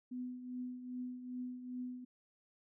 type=tone with tremolo; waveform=sine; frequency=250 Hz; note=B3; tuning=21 cents sharp; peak=-38 dBFS; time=0.11-2.05 s; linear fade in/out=10 ms; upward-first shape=triangle; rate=2.5 Hz; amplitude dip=65%; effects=none